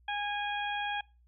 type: harmonic tone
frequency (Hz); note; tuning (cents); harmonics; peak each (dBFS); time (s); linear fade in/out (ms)
822; G#5; -18; 1 / 2 / 3 / 4; -34 / -37 / -39 / -40; 0.08-1.01; 5
effects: noise-tail reverb RT60 0.3 s tail -24 dB re dry + added 60 Hz sine -60 dBFS peak until 1.27 s